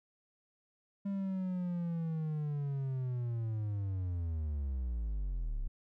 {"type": "linear sweep", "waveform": "triangle", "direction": "down", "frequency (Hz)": [200, 32], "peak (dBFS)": -31, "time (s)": [1.05, 5.68], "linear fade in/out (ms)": 10, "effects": []}